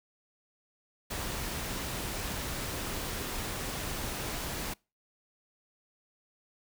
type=noise; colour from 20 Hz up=pink; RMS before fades=-36 dBFS; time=1.1-4.74 s; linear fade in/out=10 ms; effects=noise-tail reverb RT60 0.3 s tail -26 dB re dry